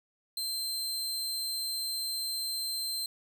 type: tone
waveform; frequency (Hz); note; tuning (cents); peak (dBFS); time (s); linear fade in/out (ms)
sawtooth; 4125; C8; -25; -29; 0.37-3.06; 2
effects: none